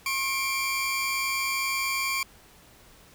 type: tone pair together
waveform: sawtooth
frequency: 1079.5 / 2349 Hz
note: C#6 / D7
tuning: -46 / 0 cents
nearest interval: octave + minor second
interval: 1346 cents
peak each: -27 / -24 dBFS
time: 0.06-2.23 s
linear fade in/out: 2 ms
effects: pink hiss -54 dBFS RMS until 3.14 s